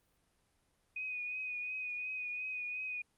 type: tone with vibrato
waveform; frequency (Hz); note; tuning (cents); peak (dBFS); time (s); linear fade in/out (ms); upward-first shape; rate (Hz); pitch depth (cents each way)
sine; 2489; D#7; 0; -37; 0.96-3.02; 5; triangle; 2.8; 34
effects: pink hiss -75 dBFS RMS until 3.17 s + Opus 32 kbps